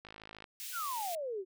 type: click train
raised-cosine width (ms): 0.3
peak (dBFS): -32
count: 22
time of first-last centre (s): 0.05-0.442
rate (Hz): 53.6
type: high-pass noise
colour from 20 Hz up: white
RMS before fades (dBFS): -43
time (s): 0.6-1.15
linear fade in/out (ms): 0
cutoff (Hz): 2100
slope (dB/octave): 24
type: exponential sweep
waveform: sine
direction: down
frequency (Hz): 1531 to 360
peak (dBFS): -35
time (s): 0.72-1.45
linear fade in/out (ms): 50
effects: none